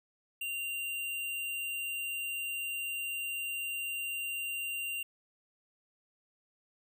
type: tone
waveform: square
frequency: 2776 Hz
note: F7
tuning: 11 cents flat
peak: -35 dBFS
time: 0.41-5.03 s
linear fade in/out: 5 ms
effects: none